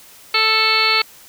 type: harmonic tone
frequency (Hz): 440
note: A4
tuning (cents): 0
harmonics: 1 / 2 / 3 / 4 / 5 / 6 / 7 / 8 / 9 / 10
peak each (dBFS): -27 / -27 / -20 / -29 / -19 / -21 / -27 / -27 / -25 / -18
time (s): 0.34-1.02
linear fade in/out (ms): 5
effects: white hiss -44 dBFS RMS until 1.28 s